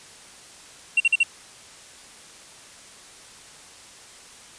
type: tone bursts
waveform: triangle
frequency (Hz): 2740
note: F7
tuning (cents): -34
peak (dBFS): -13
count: 4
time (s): 0.97-1.233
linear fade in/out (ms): 5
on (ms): 32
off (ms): 45
effects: white hiss -46 dBFS RMS until 4.58 s + resampled to 22050 Hz